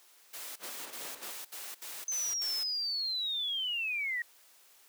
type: noise bursts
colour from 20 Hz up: white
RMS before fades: -43 dBFS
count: 8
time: 0.33-2.639 s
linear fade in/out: 10 ms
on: 230 ms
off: 67 ms
type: noise with tremolo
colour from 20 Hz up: pink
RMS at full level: -44 dBFS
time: 0.59-1.35 s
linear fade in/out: 50 ms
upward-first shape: square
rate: 4.8 Hz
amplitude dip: 45%
type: linear sweep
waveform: sine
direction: down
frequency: 6210 to 1864.7 Hz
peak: -31 dBFS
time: 2.08-4.22 s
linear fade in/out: 2 ms
effects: white hiss -61 dBFS RMS until 4.88 s + high-pass 400 Hz 12 dB/octave